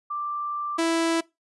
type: tone pair in turn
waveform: sine / sawtooth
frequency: 1178 / 330.4 Hz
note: D6 / E4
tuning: +5 / +4 cents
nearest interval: octave + minor seventh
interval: 2201 cents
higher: first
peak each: -27 / -17 dBFS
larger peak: second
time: 0.1-0.78 / 0.78-1.21 s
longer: first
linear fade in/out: 10 ms
effects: noise-tail reverb RT60 0.2 s tail -21 dB re dry + resampled to 24000 Hz